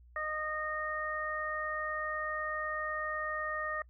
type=harmonic tone; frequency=616 Hz; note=D#5; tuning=17 cents flat; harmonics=1 / 2 / 3; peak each=-40 / -37 / -37 dBFS; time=0.16-3.82 s; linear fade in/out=2 ms; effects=noise-tail reverb RT60 0.1 s tail -25 dB re dry + added 60 Hz sine -55 dBFS peak until 3.89 s